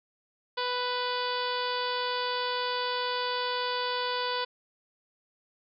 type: harmonic tone with a mistuned harmonic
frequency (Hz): 494.9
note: B4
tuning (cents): +4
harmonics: 1 / 2 / 3 / 4 / 5 / 6 / 7 / 8 / 9 / 10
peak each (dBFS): -34 / -32 / -37 / -43 / -43 / -40 / -38 / -42 / -39 / -47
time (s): 0.57-4.45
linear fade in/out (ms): 10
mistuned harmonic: 9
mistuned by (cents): +28
effects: none